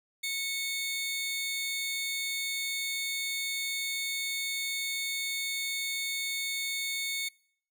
sawtooth tone pair together, 2204 / 3633 Hz, C#7 / A#7, -11 / -45 cents, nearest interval major sixth, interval 866 cents, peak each -29 / -33 dBFS, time 0.23-7.29 s, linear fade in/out 10 ms, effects noise-tail reverb RT60 0.6 s tail -25 dB re dry

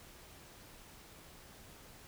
silence, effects pink hiss -56 dBFS RMS until 2.07 s

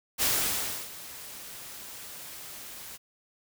white noise with ADSR envelope, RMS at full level -25 dBFS, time 0.18-2.98 s, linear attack 42 ms, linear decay 660 ms, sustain -18 dB, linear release 27 ms, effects none

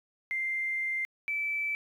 triangle tone pair in turn, 2093 / 2316 Hz, C7 / D7, 0 / -25 cents, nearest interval major second, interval 175 cents, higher second, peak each -25 dBFS, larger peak neither, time 0.31-1.05 / 1.28-1.75 s, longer first, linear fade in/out 0 ms, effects tanh soft clip ceiling -27 dBFS

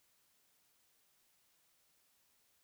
silence, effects white hiss -74 dBFS RMS until 2.63 s

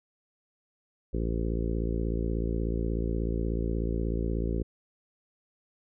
harmonic tone, 56.5 Hz, A1, 47 cents sharp, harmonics 1 / 2 / 3 / 4 / 5 / 6 / 7 / 8 / 9, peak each -29 / -36 / -36 / -38 / -39 / -38 / -38 / -42 / -44 dBFS, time 1.13-4.63 s, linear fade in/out 10 ms, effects none

